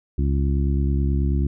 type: harmonic tone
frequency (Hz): 69.3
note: C#2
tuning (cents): 0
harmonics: 1 / 2 / 3 / 4 / 5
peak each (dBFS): -19 / -25 / -29 / -31 / -33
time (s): 0.18-1.47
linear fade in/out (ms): 5
effects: none